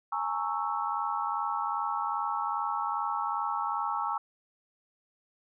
sine chord, A# half-diminished seventh, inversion third, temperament equal with one note detuned, 830.6 / 913.1 / 1108.7 / 1318.5 Hz, G#5 / A#5 / C#6 / E6, 0 / -36 / 0 / 0 cents, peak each -34 dBFS, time 0.12-4.18 s, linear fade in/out 5 ms, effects none

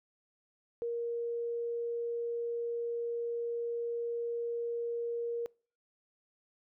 sine tone, 469.9 Hz, A#4, 14 cents sharp, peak -32 dBFS, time 0.82-5.46 s, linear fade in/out 0 ms, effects noise-tail reverb RT60 0.4 s tail -26 dB re dry

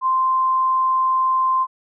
sine tone, 1043 Hz, C6, 6 cents flat, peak -15 dBFS, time 0.01-1.67 s, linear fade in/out 50 ms, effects none

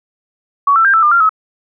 sine tone with pitch steps, 1126 / 1333 / 1591 / 1324 / 1201 / 1384 / 1284 Hz, C#6 / E6 / G6 / E6 / D6 / F6 / E6, +27 / +19 / +25 / +7 / +38 / -16 / -46 cents, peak -7 dBFS, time 0.67-1.293 s, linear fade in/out 5 ms, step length 89 ms, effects none

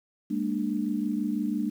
sine tone cluster, 204.4 / 230.5 / 297.2 Hz, G#3 / A#3 / D4, -27 / -19 / +21 cents, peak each -30 dBFS, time 0.3-1.7 s, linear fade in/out 10 ms, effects 9-bit

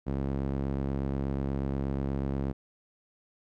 sawtooth tone with band-pass filter, 68.3 Hz, C#2, 25 cents flat, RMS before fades -31 dBFS, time 0.06-2.53 s, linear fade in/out 20 ms, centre 240 Hz, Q 0.71, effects none

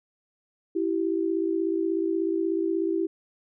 sine tone pair together, 330.4 / 386.9 Hz, E4 / G4, +4 / -23 cents, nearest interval minor third, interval 273 cents, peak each -25 / -27 dBFS, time 0.75-3.07 s, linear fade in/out 10 ms, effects none

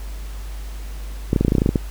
clicks, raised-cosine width 3 ms, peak -3 dBFS, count 12, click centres 1.331 / 1.362 / 1.41 / 1.449 / 1.482 / 1.521 / 1.552 / 1.583 / 1.619 / 1.661 / 1.691 / 1.758 s, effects added 50 Hz sine -28 dBFS peak until 1.9 s + pink hiss -43 dBFS RMS until 1.9 s

